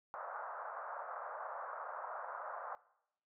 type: band-pass noise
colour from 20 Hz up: white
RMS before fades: -45 dBFS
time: 0.14-2.75 s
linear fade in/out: 0 ms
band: 550 to 1400 Hz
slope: 48 dB/octave
effects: noise-tail reverb RT60 0.8 s tail -20 dB re dry